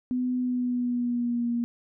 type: tone with pitch glide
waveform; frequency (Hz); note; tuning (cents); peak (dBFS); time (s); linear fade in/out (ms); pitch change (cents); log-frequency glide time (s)
sine; 250.8 to 237.1; B3 to A#3; +27 to +30; -24; 0.11-1.64; 0; -97; 0.37-1.48
effects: none